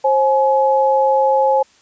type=tone pair together; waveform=sine; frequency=533 / 846.1 Hz; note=C5 / G#5; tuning=+32 / +32 cents; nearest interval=minor sixth; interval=800 cents; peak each=-14 dBFS; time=0.04-1.63 s; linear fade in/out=10 ms; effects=white hiss -52 dBFS RMS until 1.81 s + resampled to 16000 Hz